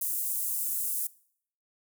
pink high-pass noise, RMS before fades -31 dBFS, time 0.01-1.07 s, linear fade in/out 5 ms, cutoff 9300 Hz, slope 24 dB/octave, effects noise-tail reverb RT60 0.6 s tail -21 dB re dry

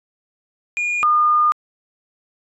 triangle / sine tone pair in turn, 2432 / 1216 Hz, D#7 / D#6, -40 / -40 cents, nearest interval octave, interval 1200 cents, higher first, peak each -17 / -12 dBFS, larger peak second, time 0.77-1.03 / 1.03-1.52 s, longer second, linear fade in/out 0 ms, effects resampled to 24000 Hz

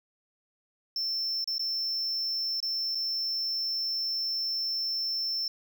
triangle tone with dropouts, 5350 Hz, E8, 25 cents sharp, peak -27 dBFS, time 0.96-5.48 s, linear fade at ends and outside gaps 2 ms, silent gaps 1.443-1.475 / 1.582-1.594 / 2.603-2.627 / 2.949-2.953 s, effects none

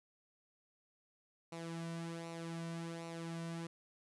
sawtooth tone with flanger, 166.6 Hz, E3, 19 cents sharp, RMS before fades -44 dBFS, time 1.52-3.67 s, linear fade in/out 5 ms, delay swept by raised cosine 0.6 to 2.4 ms, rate 1.3 Hz, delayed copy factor -0.6, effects resampled to 24000 Hz

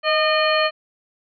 harmonic tone with a mistuned harmonic, 610 Hz, D#5, 34 cents flat, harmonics 1 / 2 / 3 / 4 / 5 / 7, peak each -19 / -22 / -24 / -25 / -26 / -27 dBFS, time 0.03-0.71 s, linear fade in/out 50 ms, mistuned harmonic 1, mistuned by +41 cents, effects none

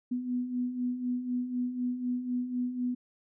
sine beating tone pair, 244.7 / 248.7 Hz, B3 / B3, -16 / +12 cents, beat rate 4 Hz, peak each -37 / -30 dBFS, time 0.11-2.95 s, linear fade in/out 10 ms, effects none

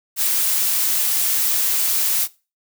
blue noise, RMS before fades -19 dBFS, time 0.16-2.28 s, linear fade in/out 50 ms, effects noise-tail reverb RT60 0.3 s tail -20 dB re dry

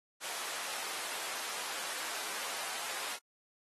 pink high-pass noise, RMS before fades -40 dBFS, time 0.2-3.19 s, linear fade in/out 50 ms, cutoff 770 Hz, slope 12 dB/octave, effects AAC 32 kbps

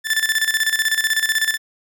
sawtooth tone with tremolo, 1760 Hz, A6, in tune, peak -11 dBFS, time 0.04-1.58 s, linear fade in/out 50 ms, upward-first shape square, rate 16 Hz, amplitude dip 70%, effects none

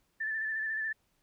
sine tone with vibrato, 1760 Hz, A6, in tune, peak -31 dBFS, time 0.2-0.93 s, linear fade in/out 10 ms, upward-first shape square, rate 14 Hz, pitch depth 25 cents each way, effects pink hiss -74 dBFS RMS until 1.22 s

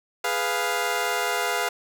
15% pulse chord, F diminished, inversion first, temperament equal, 415.3 / 493.9 / 698.5 Hz, Ab4 / Cb5 / F5, 0 / 0 / 0 cents, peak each -23 / -22 / -20 dBFS, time 0.24-1.69 s, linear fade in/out 5 ms, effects none

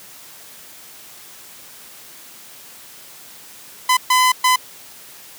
sawtooth tone bursts at uneven times, 1012 Hz, B5, 42 cents sharp, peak -8 dBFS, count 3, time 3.89-3.97 / 4.1-4.32 / 4.44-4.56 s, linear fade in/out 5 ms, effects white hiss -41 dBFS RMS until 5.38 s + high-pass 100 Hz 12 dB/octave

